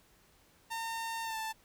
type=tone with pitch glide; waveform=sawtooth; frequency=910 to 883.6 Hz; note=A#5 to A5; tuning=-42 to +7 cents; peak=-32 dBFS; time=0.7-1.53 s; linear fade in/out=20 ms; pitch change=-51 cents; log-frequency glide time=1.23-1.37 s; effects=pink hiss -65 dBFS RMS until 1.64 s